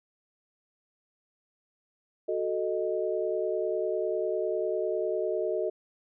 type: chord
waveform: sine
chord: D# diminished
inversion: first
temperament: equal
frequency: 370 / 440 / 622.3 Hz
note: F#4 / A4 / D#5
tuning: 0 / 0 / 0 cents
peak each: -31 dBFS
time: 2.28-5.7 s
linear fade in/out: 10 ms
effects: none